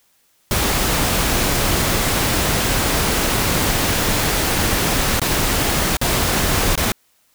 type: noise with dropouts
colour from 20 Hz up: pink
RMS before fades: -18 dBFS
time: 0.51-6.92 s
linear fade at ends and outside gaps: 1 ms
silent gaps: 5.196-5.216 / 5.969-6.014 / 6.755-6.776 s
effects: white hiss -60 dBFS RMS until 7.34 s